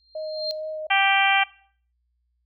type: tone with exponential growth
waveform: sine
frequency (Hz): 4186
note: C8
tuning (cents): 0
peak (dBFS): -23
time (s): 0-0.51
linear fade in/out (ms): 0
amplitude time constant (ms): 110
type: tone with vibrato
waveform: sine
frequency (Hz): 623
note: D#5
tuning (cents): +2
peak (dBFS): -28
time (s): 0.15-0.87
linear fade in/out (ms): 5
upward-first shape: sine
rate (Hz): 4.2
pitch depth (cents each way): 8
type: harmonic tone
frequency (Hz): 392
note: G4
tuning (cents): 0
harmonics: 2 / 3 / 4 / 5 / 6 / 7 / 8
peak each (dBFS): -21 / -29 / -25 / -26 / -23 / -27 / -27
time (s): 0.9-1.44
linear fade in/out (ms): 10
effects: noise-tail reverb RT60 0.5 s tail -20 dB re dry + added 60 Hz sine -68 dBFS peak until 2.45 s